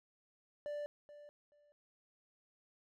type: tone with echo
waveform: triangle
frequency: 587.3 Hz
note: D5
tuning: in tune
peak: -37 dBFS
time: 0.66-0.86 s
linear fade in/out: 0 ms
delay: 430 ms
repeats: 2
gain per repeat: -14 dB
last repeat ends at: 1.72 s
effects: none